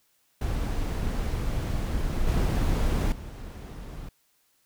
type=noise with level steps; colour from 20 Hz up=brown; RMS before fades=-28 / -24 / -38 dBFS; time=0.41-4.09 s; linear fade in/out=5 ms; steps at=2.27 / 3.12 s; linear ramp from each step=2 ms; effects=white hiss -68 dBFS RMS until 4.65 s